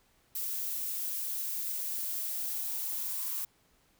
violet noise with high-pass filter sweep, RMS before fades -35 dBFS, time 0.35-3.45 s, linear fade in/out 5 ms, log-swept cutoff 270 to 1100 Hz, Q 6.3, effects pink hiss -68 dBFS RMS until 3.99 s

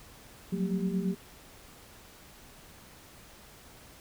sine tone cluster, 182.3 / 191.2 / 226.7 / 395.4 Hz, F#3 / G3 / A#3 / G4, -25 / -43 / -48 / +15 cents, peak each -30 / -33 / -37 / -38 dBFS, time 0.52-1.15 s, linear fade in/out 10 ms, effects pink hiss -53 dBFS RMS until 4 s

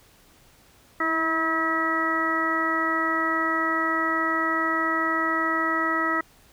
harmonic tone with a mistuned harmonic, 322.4 Hz, E4, 38 cents flat, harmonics 1 / 2 / 3 / 4 / 5 / 6, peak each -29 / -33 / -34 / -25 / -37 / -26 dBFS, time 1-6.21 s, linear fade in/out 5 ms, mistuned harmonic 1, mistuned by +20 cents, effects pink hiss -56 dBFS RMS until 6.52 s

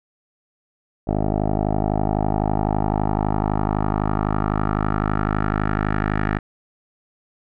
10% pulse tone with low-pass filter sweep, 51.91 Hz, G#1, in tune, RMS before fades -21 dBFS, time 1.07-6.39 s, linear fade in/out 10 ms, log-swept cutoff 610 to 1700 Hz, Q 2.9, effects none

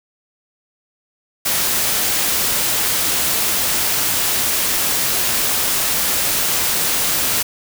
white noise, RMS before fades -18 dBFS, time 1.45-7.43 s, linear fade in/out 10 ms, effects none

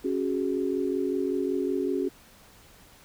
sine chord, C# suspended fourth, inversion none, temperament equal with one note detuned, 275.6 / 370 / 415.3 Hz, C#4 / F#4 / G#4, -10 / 0 / 0 cents, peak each -29 / -28 / -31 dBFS, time 0.04-2.09 s, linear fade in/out 10 ms, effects pink hiss -54 dBFS RMS until 3.04 s

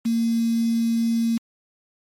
sine tone with quantisation, 229.7 Hz, A#3, 25 cents flat, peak -18 dBFS, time 0.05-1.38 s, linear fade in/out 10 ms, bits 6, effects MP3 64 kbps

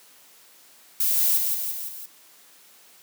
violet noise with echo, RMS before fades -22 dBFS, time 1-1.38 s, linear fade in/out 5 ms, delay 170 ms, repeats 4, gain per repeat -4 dB, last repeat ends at 2.06 s, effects white hiss -53 dBFS RMS until 3.02 s + high-pass 200 Hz 12 dB/octave

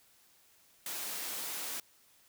white high-pass noise, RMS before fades -39 dBFS, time 0.86-1.8 s, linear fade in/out 2 ms, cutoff 230 Hz, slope 12 dB/octave, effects white hiss -65 dBFS RMS until 2.28 s

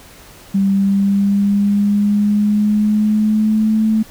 sine tone with pitch glide, 196 to 218.7 Hz, G3 to A3, 0 to -10 cents, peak -11 dBFS, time 0.54-4.03 s, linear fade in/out 10 ms, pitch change +190 cents, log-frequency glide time 0.71-3.85 s, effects pink hiss -41 dBFS RMS until 4.1 s

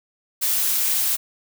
blue noise, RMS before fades -21 dBFS, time 0.41-1.17 s, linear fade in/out 20 ms, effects none

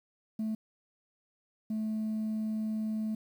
sine tone pair in turn, 218.6 / 217.5 Hz, A3 / A3, -11 / -20 cents, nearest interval unison, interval 9 cents, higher first, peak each -28 dBFS, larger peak neither, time 0.39-0.55 / 1.7-3.15 s, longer second, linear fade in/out 5 ms, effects tanh soft clip ceiling -29 dBFS + 10-bit

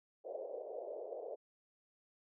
pink band-pass noise, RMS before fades -45 dBFS, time 0.24-1.36 s, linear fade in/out 20 ms, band 440 to 640 Hz, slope 48 dB/octave, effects none

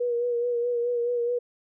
sine tone with vibrato, 480 Hz, B4, 49 cents flat, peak -23 dBFS, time 0-1.39 s, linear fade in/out 10 ms, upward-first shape sine, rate 4.7 Hz, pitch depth 32 cents each way, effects none

